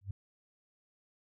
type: tone with exponential growth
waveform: sine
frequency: 98 Hz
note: G2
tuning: in tune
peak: -31 dBFS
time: 0.01-0.11 s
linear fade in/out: 5 ms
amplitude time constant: 21 ms
effects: none